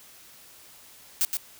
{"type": "noise with echo", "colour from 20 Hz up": "blue", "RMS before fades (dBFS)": -23, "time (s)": [1.21, 1.25], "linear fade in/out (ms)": 0, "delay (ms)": 120, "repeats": 1, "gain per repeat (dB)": -5, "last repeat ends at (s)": 1.37, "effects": ["white hiss -51 dBFS RMS until 1.59 s"]}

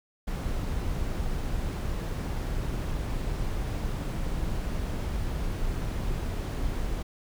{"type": "noise", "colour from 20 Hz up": "brown", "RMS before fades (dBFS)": -30, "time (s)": [0.27, 7.03], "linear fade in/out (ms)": 10, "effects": []}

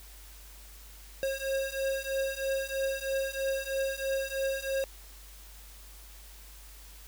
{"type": "beating tone pair", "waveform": "square", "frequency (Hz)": [538, 541.1], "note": ["C5", "C#5"], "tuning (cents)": [48, -42], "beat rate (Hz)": 3.1, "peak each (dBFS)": [-34, -33], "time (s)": [1.23, 4.84], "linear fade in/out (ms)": 0, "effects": ["added 50 Hz sine -49 dBFS peak until 7.07 s", "white hiss -53 dBFS RMS until 7.07 s"]}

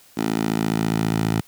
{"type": "tone with high-pass filter sweep", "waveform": "10% pulse", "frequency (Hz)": 54.7, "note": "A1", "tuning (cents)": -9, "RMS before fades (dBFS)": -22, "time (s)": [0.17, 1.41], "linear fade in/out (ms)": 5, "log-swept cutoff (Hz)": [250, 120], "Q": 1.5, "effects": ["white hiss -52 dBFS RMS until 1.47 s"]}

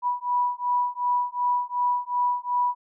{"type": "beating tone pair", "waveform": "sine", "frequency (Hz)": [979, 981.7], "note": ["B5", "B5"], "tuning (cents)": [-15, -11], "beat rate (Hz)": 2.7, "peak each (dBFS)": -25, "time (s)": [0.02, 2.75], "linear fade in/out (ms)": 50, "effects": []}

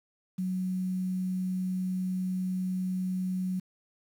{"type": "tone", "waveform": "sine", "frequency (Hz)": 185, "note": "F#3", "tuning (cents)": 0, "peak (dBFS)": -28, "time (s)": [0.38, 3.6], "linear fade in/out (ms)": 10, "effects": ["9-bit"]}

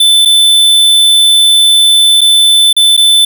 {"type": "tone with dropouts", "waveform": "square", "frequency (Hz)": 3520, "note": "A7", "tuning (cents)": 0, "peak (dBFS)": -4, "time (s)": [0, 3.25], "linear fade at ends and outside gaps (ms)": 5, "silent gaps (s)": [[0.251, 0.256], [2.209, 2.214], [2.729, 2.765], [2.967, 2.975]], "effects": []}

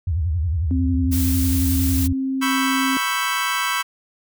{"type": "tone with vibrato", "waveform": "sine", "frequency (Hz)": 82, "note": "E2", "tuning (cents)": -9, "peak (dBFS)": -18, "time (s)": [0.07, 2.13], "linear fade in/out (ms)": 5, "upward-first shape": "sine", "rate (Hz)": 11, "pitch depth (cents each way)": 210}
{"type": "tone with pitch glide", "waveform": "sine", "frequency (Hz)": [261.6, 266], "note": ["C4", "C4"], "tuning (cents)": [0, 29], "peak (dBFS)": -20, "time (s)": [0.71, 2.97], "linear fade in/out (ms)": 0, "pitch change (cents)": 29, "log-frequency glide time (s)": [1.01, 1.69]}
{"type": "noise", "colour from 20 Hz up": "blue", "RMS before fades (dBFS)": -27, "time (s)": [1.11, 2.08], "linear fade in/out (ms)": 20}
{"type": "chord", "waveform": "25% pulse", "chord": "C# half-diminished seventh", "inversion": "third", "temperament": "equal", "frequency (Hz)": [987.8, 1108.7, 1318.5, 1568], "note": ["B5", "C#6", "E6", "G6"], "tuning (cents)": [0, 0, 0, 0], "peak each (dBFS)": -22, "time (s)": [2.41, 3.83], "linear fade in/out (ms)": 20}
{"effects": []}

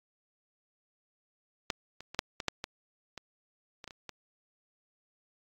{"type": "clicks", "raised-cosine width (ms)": 0.2, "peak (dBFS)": [-12, -27, -25, -9, -18, -11, -18, -24, -27, -26, -30, -23], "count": 12, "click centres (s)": [1.702, 2.006, 2.146, 2.191, 2.402, 2.483, 2.641, 3.177, 3.842, 3.877, 3.908, 4.093], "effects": ["AAC 48 kbps"]}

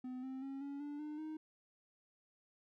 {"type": "tone with pitch steps", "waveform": "triangle", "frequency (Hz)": [253.9, 262.7, 271.8, 281.2, 291, 301.1, 311.5], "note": ["B3", "C4", "C#4", "C#4", "D4", "D4", "D#4"], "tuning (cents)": [48, 7, -34, 25, -16, 43, 2], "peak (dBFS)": -40, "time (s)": [0.04, 1.37], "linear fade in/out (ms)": 5, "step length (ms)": 190, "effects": []}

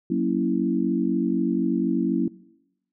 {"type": "chord", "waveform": "sine", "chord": "F# dominant seventh", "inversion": "none", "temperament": "equal", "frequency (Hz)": [185, 233.1, 277.2, 329.6], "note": ["F#3", "A#3", "C#4", "E4"], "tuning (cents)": [0, 0, 0, 0], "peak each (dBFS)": -26, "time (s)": [0.1, 2.28], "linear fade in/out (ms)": 5, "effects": ["noise-tail reverb RT60 0.9 s tail -21 dB re dry"]}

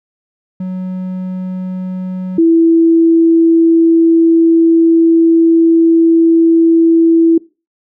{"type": "tone pair in turn", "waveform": ["triangle", "sine"], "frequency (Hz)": [185, 330.2], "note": ["F#3", "E4"], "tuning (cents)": [0, 3], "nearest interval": "minor seventh", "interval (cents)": 1003, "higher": "second", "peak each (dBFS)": [-15, -5], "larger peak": "second", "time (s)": [[0.6, 2.38], [2.38, 7.38]], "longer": "second", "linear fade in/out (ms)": 5, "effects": ["noise-tail reverb RT60 0.3 s tail -22 dB re dry"]}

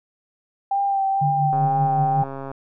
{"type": "tone with vibrato", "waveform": "sine", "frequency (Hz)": 787, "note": "G5", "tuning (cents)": 7, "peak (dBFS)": -18, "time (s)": [0.71, 2.24], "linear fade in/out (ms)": 5, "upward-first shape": "sine", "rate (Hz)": 2.1, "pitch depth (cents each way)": 24}
{"type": "tone with tremolo", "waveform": "sine", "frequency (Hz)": 146.83, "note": "D3", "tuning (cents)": 0, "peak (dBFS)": -19, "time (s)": [1.21, 2.23], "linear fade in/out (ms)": 10, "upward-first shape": "sine", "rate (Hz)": 5.3, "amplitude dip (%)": 65}
{"type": "click train", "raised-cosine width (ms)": 1, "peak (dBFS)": -19, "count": 135, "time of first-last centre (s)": [1.53, 2.515], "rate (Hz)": 136}
{"effects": []}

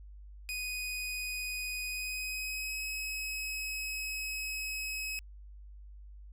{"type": "tone with pitch glide", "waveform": "sawtooth", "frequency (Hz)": [2489, 2557], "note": ["D#7", "D#7"], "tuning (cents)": [0, 47], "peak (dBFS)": -32, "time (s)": [0.49, 5.19], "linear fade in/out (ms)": 0, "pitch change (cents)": 47, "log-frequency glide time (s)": [1.85, 2.84], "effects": ["added 50 Hz sine -47 dBFS peak until 6.32 s"]}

